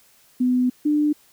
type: tone pair in turn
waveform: sine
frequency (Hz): 250.7 / 298.1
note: B3 / D4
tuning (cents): +26 / +26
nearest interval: minor third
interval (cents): 300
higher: second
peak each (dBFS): -16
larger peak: neither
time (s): 0.4-0.7 / 0.85-1.13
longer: first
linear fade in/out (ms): 10
effects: white hiss -56 dBFS RMS until 1.32 s